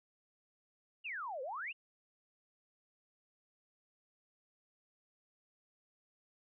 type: exponential two-way sweep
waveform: sine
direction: down then up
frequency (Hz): 2934 to 490.8 to 2934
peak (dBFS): -39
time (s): 1.04-1.73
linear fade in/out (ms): 20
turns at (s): 1.42
effects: none